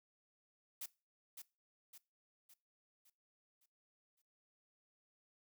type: noise with echo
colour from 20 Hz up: blue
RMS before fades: -45 dBFS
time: 0.81-0.86 s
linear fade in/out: 5 ms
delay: 560 ms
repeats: 6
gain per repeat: -6 dB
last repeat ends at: 4.22 s
effects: noise-tail reverb RT60 0.3 s tail -21 dB re dry